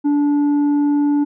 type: tone with tanh clipping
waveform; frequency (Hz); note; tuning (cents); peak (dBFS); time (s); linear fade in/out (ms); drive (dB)
triangle; 290.2; D4; -21; -14; 0.04-1.25; 20; 9
effects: none